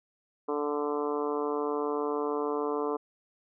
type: harmonic tone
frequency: 146.83 Hz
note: D3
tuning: in tune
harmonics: 2 / 3 / 4 / 5 / 6 / 7 / 8 / 9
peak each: -35 / -30 / -40 / -40 / -41 / -37 / -40 / -47 dBFS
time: 0.48-2.97 s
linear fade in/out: 10 ms
effects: none